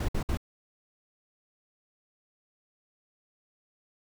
brown noise bursts, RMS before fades -28 dBFS, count 3, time 0-0.373 s, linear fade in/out 5 ms, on 85 ms, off 59 ms, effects none

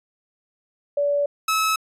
sine / sawtooth tone pair in turn, 575 / 1294.9 Hz, D5 / E6, -37 / -31 cents, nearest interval octave + major second, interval 1406 cents, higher second, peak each -18 / -15 dBFS, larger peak second, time 0.97-1.26 / 1.48-1.76 s, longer first, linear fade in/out 5 ms, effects resampled to 32000 Hz

